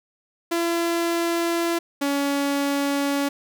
sawtooth tone pair in turn, 338.5 / 281.8 Hz, E4 / C#4, +46 / +29 cents, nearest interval minor third, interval 317 cents, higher first, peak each -17 dBFS, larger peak neither, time 0.51-1.79 / 2.01-3.29 s, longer neither, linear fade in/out 10 ms, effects none

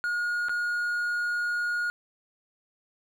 triangle tone with dropouts, 1436 Hz, F6, 48 cents sharp, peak -24 dBFS, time 0.04-1.9 s, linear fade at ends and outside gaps 0 ms, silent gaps 0.485-0.494 s, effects none

